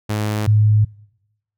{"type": "tone pair in turn", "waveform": ["sawtooth", "sine"], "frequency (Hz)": [106, 106.39], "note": ["G#2", "G#2"], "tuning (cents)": [36, 42], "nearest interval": "unison", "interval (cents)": 6, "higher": "second", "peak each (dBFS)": [-15, -10], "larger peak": "second", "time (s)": [[0.09, 0.47], [0.47, 0.85]], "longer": "neither", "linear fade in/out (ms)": 10, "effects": ["noise-tail reverb RT60 0.9 s tail -25 dB re dry"]}